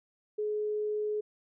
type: tone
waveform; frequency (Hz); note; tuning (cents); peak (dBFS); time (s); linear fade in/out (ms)
sine; 422.7; G#4; +31; -29; 0.38-1.21; 10
effects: none